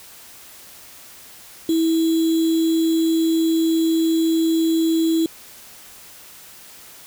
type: tone with sample-and-hold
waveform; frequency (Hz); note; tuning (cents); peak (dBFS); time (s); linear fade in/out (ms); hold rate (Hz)
sine; 325.8; E4; -20; -15; 1.69-5.26; 2; 3675
effects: white hiss -43 dBFS RMS until 7.06 s